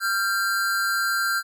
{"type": "tone pair together", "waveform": "square", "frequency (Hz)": [1381, 1580.4], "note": ["F6", "G6"], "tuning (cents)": [-20, 14], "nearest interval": "major second", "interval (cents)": 234, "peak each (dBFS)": -25, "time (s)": [0, 1.43], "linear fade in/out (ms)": 50, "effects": []}